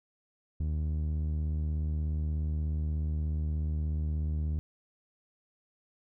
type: tone with low-pass filter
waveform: sawtooth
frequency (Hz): 76.7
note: D#2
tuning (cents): -24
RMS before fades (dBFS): -31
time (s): 0.6-4.59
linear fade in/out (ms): 0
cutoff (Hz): 160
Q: 0.62
effects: none